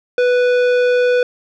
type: tone with tanh clipping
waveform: sine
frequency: 493.9 Hz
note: B4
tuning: in tune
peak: -13 dBFS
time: 0.18-1.23 s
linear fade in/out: 2 ms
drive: 14 dB
effects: none